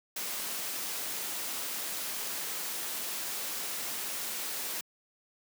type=noise; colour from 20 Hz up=white; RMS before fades=-36 dBFS; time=0.16-4.81 s; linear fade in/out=5 ms; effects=high-pass 200 Hz 12 dB/octave